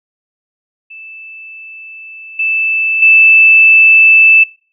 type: tone with level steps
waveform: sine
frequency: 2637 Hz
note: E7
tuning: in tune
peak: -29 / -11 / -3 dBFS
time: 0.9-4.44 s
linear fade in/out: 10 ms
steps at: 2.39 / 3.02 s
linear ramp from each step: 5 ms
effects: noise-tail reverb RT60 0.4 s tail -23 dB re dry